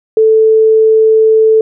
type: tone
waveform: sine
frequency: 440 Hz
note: A4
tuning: in tune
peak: -4 dBFS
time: 0.17-1.61 s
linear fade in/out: 2 ms
effects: none